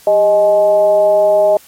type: tone with frequency modulation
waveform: sine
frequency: 622.3 Hz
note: D#5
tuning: in tune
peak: -7 dBFS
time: 0.07-1.57 s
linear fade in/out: 2 ms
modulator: 222 Hz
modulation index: 0.51
effects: white hiss -43 dBFS RMS until 1.67 s + MP3 64 kbps